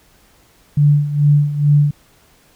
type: tone with tremolo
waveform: sine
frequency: 146.2 Hz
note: D3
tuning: 7 cents flat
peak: -7 dBFS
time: 0.77-1.91 s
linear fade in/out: 5 ms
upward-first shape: sine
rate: 2.3 Hz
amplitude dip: 75%
effects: pink hiss -52 dBFS RMS until 2.55 s